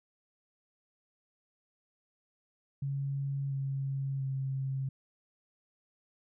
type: tone with pitch steps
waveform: sine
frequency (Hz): 138.59 / 136.45 / 134.33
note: C#3 / C#3 / C3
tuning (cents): 0 / -27 / +46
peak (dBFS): -31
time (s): 2.82-4.89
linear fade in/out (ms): 5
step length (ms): 690
effects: none